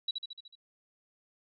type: tone with echo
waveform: sine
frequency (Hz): 3908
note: B7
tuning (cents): -19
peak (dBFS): -28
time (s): 0.08-0.11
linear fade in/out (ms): 5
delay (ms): 74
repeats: 6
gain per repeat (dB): -4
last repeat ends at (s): 0.554
effects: MP3 96 kbps